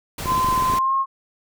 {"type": "noise", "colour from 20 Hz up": "pink", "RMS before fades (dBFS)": -30, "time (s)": [0.18, 0.79], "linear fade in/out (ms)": 5}
{"type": "tone with pitch glide", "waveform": "sine", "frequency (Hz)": [1031, 1076.6], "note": ["C6", "C6"], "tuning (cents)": [-26, 49], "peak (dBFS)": -17, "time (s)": [0.25, 1.06], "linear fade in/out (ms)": 50, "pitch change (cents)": 75, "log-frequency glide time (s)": [0.67, 0.94]}
{"type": "clicks", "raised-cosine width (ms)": 3, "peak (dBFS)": -16, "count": 10, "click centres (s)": [0.258, 0.32, 0.379, 0.446, 0.487, 0.527, 0.578, 0.624, 0.7, 0.737]}
{"effects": []}